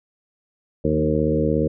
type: harmonic tone with a mistuned harmonic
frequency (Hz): 77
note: D#2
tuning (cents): -17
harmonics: 1 / 2 / 3 / 4 / 5 / 6 / 7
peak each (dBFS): -27 / -24 / -25 / -24 / -28 / -23 / -26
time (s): 0.84-1.68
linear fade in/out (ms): 10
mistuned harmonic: 3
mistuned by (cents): -22
effects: none